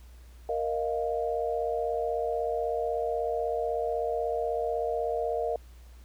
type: chord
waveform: sine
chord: Bb suspended fourth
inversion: none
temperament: equal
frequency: 466.2 / 622.3 / 698.5 Hz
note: Bb4 / Eb5 / F5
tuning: 0 / 0 / 0 cents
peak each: -30 / -32 / -32 dBFS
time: 0.49-5.56 s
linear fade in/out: 2 ms
effects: added 60 Hz sine -47 dBFS peak until 6.04 s + pink hiss -61 dBFS RMS until 6.04 s